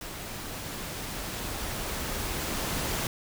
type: noise with level ramp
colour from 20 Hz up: pink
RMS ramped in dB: -39 to -30 dBFS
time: 0.01-3.07 s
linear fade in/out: 2 ms
effects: none